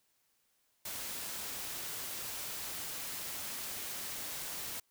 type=noise; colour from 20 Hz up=white; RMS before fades=-41 dBFS; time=0.85-4.8 s; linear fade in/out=5 ms; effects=white hiss -75 dBFS RMS until 4.9 s

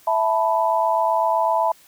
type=chord; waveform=sine; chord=E suspended fourth; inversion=none; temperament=equal; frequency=659.3 / 880 / 987.8 Hz; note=E5 / A5 / B5; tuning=0 / 0 / 0 cents; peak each=-21 dBFS; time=0.07-1.72 s; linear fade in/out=5 ms; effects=white hiss -52 dBFS RMS until 1.87 s

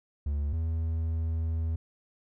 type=tone pair in turn; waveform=triangle; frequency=72.5 / 81.22 Hz; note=D2 / E2; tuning=-22 / -25 cents; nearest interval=major second; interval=197 cents; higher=second; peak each=-25 dBFS; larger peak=neither; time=0.26-0.53 / 0.53-1.76 s; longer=second; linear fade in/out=5 ms; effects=none

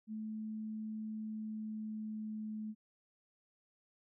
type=tone with pitch glide; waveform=sine; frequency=217.1 to 215.5 Hz; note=A3 to A3; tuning=-23 to -36 cents; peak=-39 dBFS; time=0.07-2.75 s; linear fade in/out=50 ms; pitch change=-13 cents; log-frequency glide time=1.09-2.46 s; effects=none

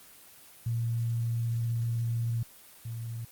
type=tone pair in turn; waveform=sine; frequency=116.54 / 115.27 Hz; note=A#2 / A#2; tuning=0 / -19 cents; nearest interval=unison; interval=19 cents; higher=first; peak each=-27 / -34 dBFS; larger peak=first; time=0.66-2.43 / 2.85-3.25 s; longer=first; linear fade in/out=5 ms; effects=white hiss -53 dBFS RMS until 3.31 s + Opus 24 kbps

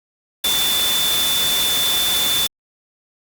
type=tone in noise; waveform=sine; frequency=3520 Hz; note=A7; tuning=in tune; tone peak=-18 dBFS; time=0.44-2.47 s; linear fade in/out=5 ms; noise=white; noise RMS=-21 dBFS; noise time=0.44-2.47 s; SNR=0 dB; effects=Opus 48 kbps

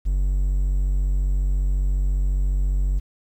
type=tone; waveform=triangle; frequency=47.28 Hz; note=F#1; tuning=38 cents sharp; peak=-16 dBFS; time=0.05-3 s; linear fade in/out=20 ms; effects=9-bit

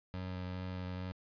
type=tone with vibrato; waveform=25% pulse; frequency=91.7 Hz; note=F#2; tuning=15 cents flat; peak=-35 dBFS; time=0.14-1.12 s; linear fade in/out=0 ms; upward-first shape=sine; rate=2.4 Hz; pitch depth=12 cents each way; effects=resampled to 11025 Hz + 12-bit

